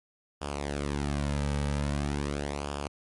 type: tone with flanger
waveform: sawtooth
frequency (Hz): 71.8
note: D2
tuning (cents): -39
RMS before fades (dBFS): -31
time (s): 0.41-2.88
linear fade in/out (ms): 10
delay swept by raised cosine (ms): 0.49 to 2.89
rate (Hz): 0.43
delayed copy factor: -0.7
effects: MP3 48 kbps